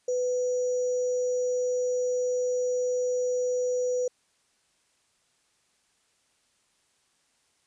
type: tone with sample-and-hold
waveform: sine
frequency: 499.2 Hz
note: B4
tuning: 19 cents sharp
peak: -24 dBFS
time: 0.08-4.08 s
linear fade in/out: 5 ms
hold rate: 6300 Hz
effects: white hiss -69 dBFS RMS until 7.66 s + resampled to 22050 Hz